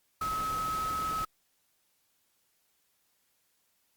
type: tone in noise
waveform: sine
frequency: 1285 Hz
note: E6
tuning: 45 cents flat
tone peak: -30 dBFS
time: 0.21-1.25 s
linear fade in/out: 5 ms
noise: pink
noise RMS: -41 dBFS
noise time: 0.21-1.25 s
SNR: +8 dB
effects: white hiss -73 dBFS RMS until 3.96 s + Opus 48 kbps